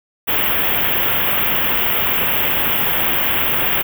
white band-stop noise, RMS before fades -17 dBFS, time 0.27-3.83 s, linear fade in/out 20 ms, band 3400 to 13000 Hz, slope 96 dB/octave, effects none

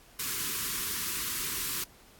white band-stop noise, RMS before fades -33 dBFS, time 0.19-1.84 s, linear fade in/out 5 ms, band 450 to 960 Hz, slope 96 dB/octave, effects pink hiss -57 dBFS RMS until 2.19 s + AAC 64 kbps

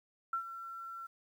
sine tone with ADSR envelope, 1353 Hz, E6, 45 cents sharp, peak -30 dBFS, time 0.33-1.07 s, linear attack 4 ms, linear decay 92 ms, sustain -12 dB, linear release 11 ms, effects 11-bit

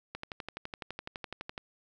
click train, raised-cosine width 0.3 ms, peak -22 dBFS, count 18, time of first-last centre 0.15-1.579 s, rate 11.9 Hz, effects none

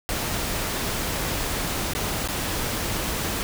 pink noise with dropouts, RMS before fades -27 dBFS, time 0.09-3.43 s, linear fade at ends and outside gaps 0 ms, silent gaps 1.935-1.95 / 2.276-2.286 s, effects none

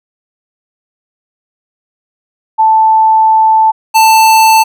sine / square tone pair in turn, 880 / 884.8 Hz, A5 / A5, 0 / +9 cents, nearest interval unison, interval 9 cents, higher second, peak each -4 dBFS, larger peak neither, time 2.58-3.72 / 3.94-4.64 s, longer first, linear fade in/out 20 ms, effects none

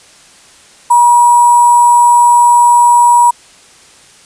sine tone with sample-and-hold, 960 Hz, B5, 49 cents flat, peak -3 dBFS, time 0.9-3.31 s, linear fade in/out 10 ms, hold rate 8820 Hz, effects white hiss -41 dBFS RMS until 4.25 s + resampled to 22050 Hz

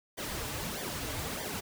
pink noise with flanger, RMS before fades -37 dBFS, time 0.17-1.61 s, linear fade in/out 20 ms, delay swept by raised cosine 0.74 to 5.74 ms, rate 1.6 Hz, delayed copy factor -0.8, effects none

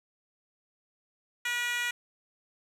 10% pulse tone with high-pass filter, 482.6 Hz, B4, 40 cents flat, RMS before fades -31 dBFS, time 1.45-1.91 s, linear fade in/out 5 ms, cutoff 1800 Hz, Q 1.8, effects low-pass 12000 Hz 12 dB/octave + 10-bit

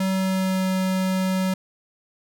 square tone with pitch glide, 190 to 187.71 Hz, F#3 to F#3, +46 to +25 cents, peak -21 dBFS, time 0-1.54 s, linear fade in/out 5 ms, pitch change -21 cents, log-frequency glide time 0.1-0.68 s, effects none

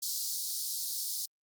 pink high-pass noise, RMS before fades -35 dBFS, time 0.02-1.26 s, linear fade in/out 10 ms, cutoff 4200 Hz, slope 48 dB/octave, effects Opus 48 kbps

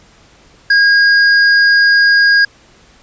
square tone, 1632 Hz, G#6, 31 cents flat, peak -7 dBFS, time 0.7-2.45 s, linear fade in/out 5 ms, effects pink hiss -46 dBFS RMS until 3.02 s + resampled to 16000 Hz

